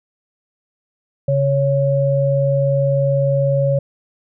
sine tone pair together, 138.55 / 555 Hz, C#3 / C#5, -1 / +2 cents, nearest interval 2 octaves, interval 2403 cents, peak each -16 dBFS, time 1.28-3.79 s, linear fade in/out 5 ms, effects none

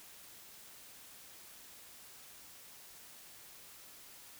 silence, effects white hiss -55 dBFS RMS until 4.39 s

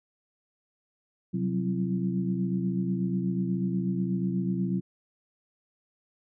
sine tone cluster, 128.6 / 184 / 192.2 / 262.2 / 336.3 Hz, C3 / F#3 / G3 / C4 / E4, -30 / -9 / -34 / +4 / +35 cents, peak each -34 / -27 / -36 / -36 / -36 dBFS, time 1.33-4.81 s, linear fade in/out 20 ms, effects none

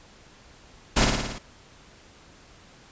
pink noise with echo, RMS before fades -19 dBFS, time 0.96-1.05 s, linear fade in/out 10 ms, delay 56 ms, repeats 6, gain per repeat -3 dB, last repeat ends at 1.386 s, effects pink hiss -52 dBFS RMS until 2.91 s + resampled to 16000 Hz

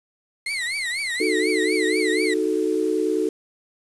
35% pulse tone with vibrato, 2070 Hz, C7, 19 cents flat, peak -22 dBFS, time 0.46-2.34 s, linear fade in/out 5 ms, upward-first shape triangle, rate 4.1 Hz, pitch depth 210 cents each way
sine chord, D# diminished, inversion none, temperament equal, 311.1 / 370 / 440 Hz, D#4 / F#4 / A4, 0 / 0 / 0 cents, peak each -24 / -24 / -23 dBFS, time 1.2-3.29 s, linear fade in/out 5 ms
effects resampled to 24000 Hz + 7-bit

